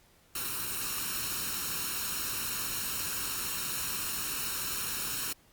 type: noise with comb filter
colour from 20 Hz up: white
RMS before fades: -34 dBFS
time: 0.35-5.33 s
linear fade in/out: 5 ms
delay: 0.73 ms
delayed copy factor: +0.65
effects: pink hiss -63 dBFS RMS until 5.52 s + Opus 48 kbps